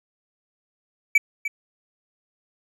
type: tone with echo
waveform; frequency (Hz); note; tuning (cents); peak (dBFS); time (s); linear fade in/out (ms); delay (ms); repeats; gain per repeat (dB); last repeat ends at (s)
triangle; 2299; D7; -37; -10; 1.15-1.18; 5; 300; 1; -12; 1.48
effects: none